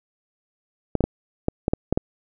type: clicks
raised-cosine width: 2 ms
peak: -6 dBFS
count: 8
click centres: 0.953 / 1.007 / 1.04 / 1.484 / 1.681 / 1.735 / 1.926 / 1.975 s
effects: none